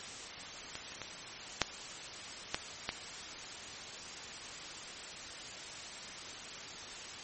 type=clicks; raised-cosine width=0.2 ms; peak=-22 / -30 / -21 / -8 / -13 / -15 dBFS; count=6; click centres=0.754 / 0.921 / 1.017 / 1.617 / 2.545 / 2.891 s; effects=white hiss -45 dBFS RMS until 7.23 s + MP3 32 kbps